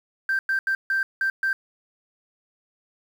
sine tone bursts at uneven times, 1568 Hz, G6, in tune, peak -19 dBFS, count 6, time 0.29-0.39 / 0.49-0.59 / 0.67-0.75 / 0.9-1.03 / 1.21-1.3 / 1.43-1.53 s, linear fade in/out 2 ms, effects tanh soft clip ceiling -16 dBFS + 8-bit

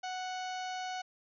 harmonic tone with a mistuned harmonic, 740 Hz, F#5, in tune, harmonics 1 / 2 / 3 / 4 / 5 / 6 / 7 / 8 / 9, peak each -37 / -45 / -49 / -48 / -54 / -51 / -57 / -53 / -59 dBFS, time 0.03-1.02 s, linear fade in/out 10 ms, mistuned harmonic 6, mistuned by -19 cents, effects none

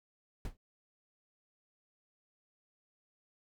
brown noise with exponential decay, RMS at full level -31 dBFS, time 0.45-0.57 s, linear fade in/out 2 ms, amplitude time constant 24 ms, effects none

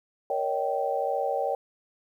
sine chord, Eb dominant seventh, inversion second, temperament just, 466.7 / 560 / 622.3 / 777.8 Hz, Bb4 / Db5 / Eb5 / G5, +2 / +18 / 0 / -14 cents, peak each -32 / -29 / -33 / -29 dBFS, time 0.3-1.55 s, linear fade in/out 2 ms, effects 10-bit

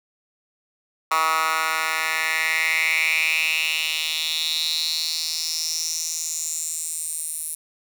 10% pulse tone with high-pass filter sweep, 159.7 Hz, D#3, 45 cents sharp, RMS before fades -24 dBFS, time 1.11-7.55 s, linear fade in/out 5 ms, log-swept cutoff 1200 to 10000 Hz, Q 5.1, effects none

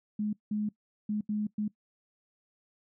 sine tone bursts at uneven times, 210.6 Hz, G#3, 24 cents sharp, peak -28 dBFS, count 5, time 0.19-0.33 / 0.51-0.69 / 1.09-1.21 / 1.29-1.47 / 1.58-1.68 s, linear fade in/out 5 ms, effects noise-tail reverb RT60 0.1 s tail -20 dB re dry

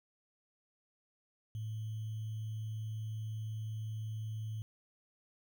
sine tone with sample-and-hold, 109.3 Hz, A2, 11 cents flat, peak -37 dBFS, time 1.55-4.62 s, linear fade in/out 0 ms, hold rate 3150 Hz, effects none

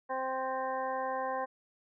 harmonic tone, 261.6 Hz, C4, in tune, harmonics 1 / 2 / 3 / 4 / 6 / 7, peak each -47 / -36 / -36 / -37 / -45 / -46 dBFS, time 0.09-1.46 s, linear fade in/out 20 ms, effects none

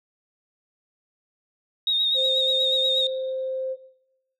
sine tone with vibrato, 3729 Hz, A#7, in tune, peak -19 dBFS, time 1.87-3.07 s, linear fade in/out 2 ms, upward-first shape sine, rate 8.3 Hz, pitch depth 38 cents each way
sine tone, 523.3 Hz, C5, in tune, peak -25 dBFS, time 2.14-3.77 s, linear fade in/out 50 ms
effects noise-tail reverb RT60 1.0 s tail -18 dB re dry + tanh soft clip ceiling -12 dBFS

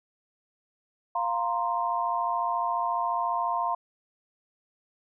sine chord, F suspended fourth, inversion none, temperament equal, 698.5 / 932.3 / 1046.5 Hz, F5 / Bb5 / C6, 0 / 0 / 0 cents, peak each -30 / -29 / -29 dBFS, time 1.15-3.75 s, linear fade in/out 5 ms, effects none

